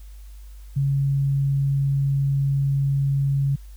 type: tone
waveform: sine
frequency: 138.59 Hz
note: C#3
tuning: in tune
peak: -18 dBFS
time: 0.76-3.56 s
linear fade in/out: 10 ms
effects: added 50 Hz sine -38 dBFS peak until 3.76 s + white hiss -57 dBFS RMS until 3.76 s

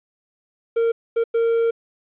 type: tone bursts at uneven times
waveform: triangle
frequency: 460.6 Hz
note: A#4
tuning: 21 cents flat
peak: -14 dBFS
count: 3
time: 0.76-0.92 / 1.16-1.24 / 1.34-1.71 s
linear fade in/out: 10 ms
effects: resampled to 8000 Hz + 9-bit

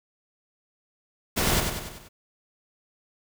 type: noise with echo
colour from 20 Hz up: pink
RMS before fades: -24 dBFS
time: 1.36-1.61 s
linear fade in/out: 20 ms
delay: 96 ms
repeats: 5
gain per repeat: -5 dB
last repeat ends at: 2.09 s
effects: none

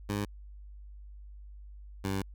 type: tone pair in turn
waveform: 15% pulse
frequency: 102.2 / 96.85 Hz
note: G#2 / G2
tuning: -27 / -20 cents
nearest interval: minor second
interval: 93 cents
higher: first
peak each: -24 dBFS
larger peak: neither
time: 0.09-0.25 / 2.04-2.22 s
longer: second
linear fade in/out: 5 ms
effects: added 50 Hz sine -45 dBFS peak until 2.34 s

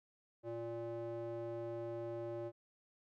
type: tone with band-pass filter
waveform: square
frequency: 116.54 Hz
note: A#2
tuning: in tune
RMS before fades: -43 dBFS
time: 0.43-2.52 s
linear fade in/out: 50 ms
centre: 470 Hz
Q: 7.8
effects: none

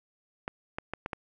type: clicks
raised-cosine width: 0.5 ms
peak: -18 dBFS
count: 5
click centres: 0.479 / 0.785 / 0.936 / 1.061 / 1.132 s
effects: none

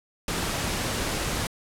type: noise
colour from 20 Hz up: pink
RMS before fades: -28 dBFS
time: 0.28-1.47 s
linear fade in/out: 2 ms
effects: low-pass 11000 Hz 12 dB/octave

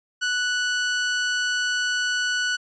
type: tone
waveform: sawtooth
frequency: 1480 Hz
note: F#6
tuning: in tune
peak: -18 dBFS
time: 0.21-2.57 s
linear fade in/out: 20 ms
effects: resampled to 16000 Hz

